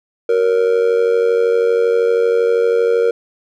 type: tone with amplitude modulation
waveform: triangle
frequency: 467 Hz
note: A#4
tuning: 3 cents sharp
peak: -6 dBFS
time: 0.29-3.11 s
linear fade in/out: 5 ms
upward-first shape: sine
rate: 92.7 Hz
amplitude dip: 75%
effects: none